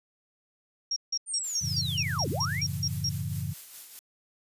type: tone bursts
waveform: sine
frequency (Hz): 5590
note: F8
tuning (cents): +1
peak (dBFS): -26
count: 11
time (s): 0.91-3.093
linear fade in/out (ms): 5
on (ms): 53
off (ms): 160
type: linear two-way sweep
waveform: sine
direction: down then up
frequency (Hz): 9100 to 146.7 to 2514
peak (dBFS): -31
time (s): 1.26-2.64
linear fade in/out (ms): 50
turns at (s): 2.29
type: noise with tremolo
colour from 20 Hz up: blue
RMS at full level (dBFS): -42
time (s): 1.44-3.99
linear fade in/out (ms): 0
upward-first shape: sine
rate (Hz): 4.8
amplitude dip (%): 45
type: chord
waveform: sine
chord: F# minor seventh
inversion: none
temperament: equal with one note detuned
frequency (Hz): 92.5 / 110 / 138.59 / 166.83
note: F#2 / A2 / C#3 / E3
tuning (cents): 0 / 0 / 0 / +21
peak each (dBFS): -35 / -36 / -34 / -37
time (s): 1.61-3.54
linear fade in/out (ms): 20
effects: resampled to 32000 Hz